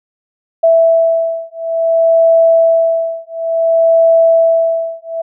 sine beating tone pair, 659.3 / 659.87 Hz, E5 / E5, 0 / +2 cents, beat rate 0.57 Hz, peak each -11 dBFS, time 0.63-5.22 s, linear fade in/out 10 ms, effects none

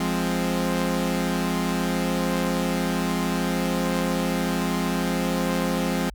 sawtooth chord, F minor, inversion none, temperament equal, 174.61 / 207.7 / 261.6 Hz, F3 / Ab3 / C4, 0 / 0 / 0 cents, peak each -22 / -24 / -23 dBFS, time 0-6.1 s, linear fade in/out 5 ms, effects added 50 Hz sine -39 dBFS peak until 6.14 s

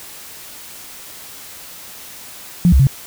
sine tone with pitch steps, 174.9 / 66.6 / 134.8 Hz, F3 / C2 / C#3, +3 / +31 / -48 cents, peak -7 dBFS, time 2.65-2.869 s, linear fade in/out 0 ms, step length 73 ms, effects white hiss -36 dBFS RMS until 3.06 s

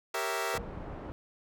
15% pulse chord, G diminished seventh, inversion none, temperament equal, 392 / 466.2 / 554.4 / 659.3 Hz, G4 / Bb4 / Db5 / Fb5, 0 / 0 / 0 / 0 cents, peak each -30 / -29 / -34 / -29 dBFS, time 0.14-0.58 s, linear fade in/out 5 ms
sine tone with exponential decay, 471.2 Hz, A#4, 19 cents sharp, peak -28 dBFS, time 0.54-0.7 s, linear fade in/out 1 ms, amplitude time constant 33 ms
pink low-pass noise, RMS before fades -41 dBFS, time 0.55-1.12 s, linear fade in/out 0 ms, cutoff 1000 Hz, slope 12 dB/octave
effects none

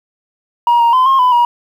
sine tone with pitch steps, 951 / 936 / 1024 / 1071 / 1001 / 957 Hz, A#5 / A#5 / C6 / C6 / B5 / A#5, +34 / +7 / -38 / +40 / +23 / +45 cents, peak -5 dBFS, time 0.67-1.45 s, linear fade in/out 2 ms, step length 130 ms, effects tanh soft clip ceiling -6 dBFS + 7-bit

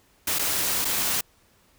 white noise with dropouts, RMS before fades -25 dBFS, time 0.27-1.21 s, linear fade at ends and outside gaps 5 ms, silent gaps 0.387-0.392 / 0.847-0.851 s, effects pink hiss -61 dBFS RMS until 1.78 s

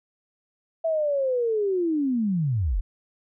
sine linear sweep, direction down, 662 to 32.7 Hz, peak -21 dBFS, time 0.84-2.81 s, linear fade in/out 10 ms, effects none

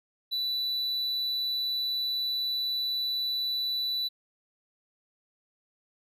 triangle tone, 3968 Hz, B7, 7 cents sharp, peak -26 dBFS, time 0.31-4.09 s, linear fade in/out 20 ms, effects none

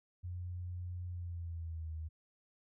sine tone with pitch glide, 89.1 to 79.38 Hz, F2 to D#2, +35 to +35 cents, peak -39 dBFS, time 0.23-2.09 s, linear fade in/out 20 ms, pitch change -200 cents, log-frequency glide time 1.09-1.92 s, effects none

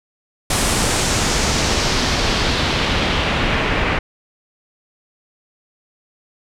pink noise with low-pass filter sweep, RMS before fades -18 dBFS, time 0.5-3.99 s, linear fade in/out 5 ms, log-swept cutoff 9600 to 2300 Hz, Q 1.5, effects none

